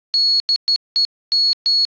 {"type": "tone bursts at uneven times", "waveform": "sine", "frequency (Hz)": 4352, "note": "C#8", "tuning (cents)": -33, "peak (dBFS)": -12, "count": 6, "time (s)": [[0.14, 0.4], [0.49, 0.56], [0.68, 0.76], [0.96, 1.05], [1.32, 1.53], [1.66, 1.85]], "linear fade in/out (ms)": 0, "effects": ["resampled to 11025 Hz", "9-bit"]}